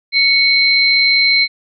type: tone pair together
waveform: sine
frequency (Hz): 2217 / 4118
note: C#7 / C8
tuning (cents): 0 / -28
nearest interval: major seventh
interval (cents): 1072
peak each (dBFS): -12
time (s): 0.12-1.48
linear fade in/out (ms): 50
effects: none